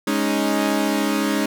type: chord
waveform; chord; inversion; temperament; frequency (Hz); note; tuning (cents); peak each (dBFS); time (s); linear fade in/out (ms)
sawtooth; Ab suspended fourth; none; equal; 207.7 / 277.2 / 311.1; Ab3 / Db4 / Eb4; 0 / 0 / 0; -19; 0.07-1.46; 5
effects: none